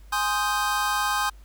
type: chord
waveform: square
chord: Ab major seventh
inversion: none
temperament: equal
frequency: 830.6 / 1046.5 / 1244.5 / 1568 Hz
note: Ab5 / C6 / Eb6 / G6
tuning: 0 / 0 / 0 / 0 cents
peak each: -29 dBFS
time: 0.12-1.3 s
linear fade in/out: 10 ms
effects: added 50 Hz sine -44 dBFS peak until 1.44 s + pink hiss -60 dBFS RMS until 1.44 s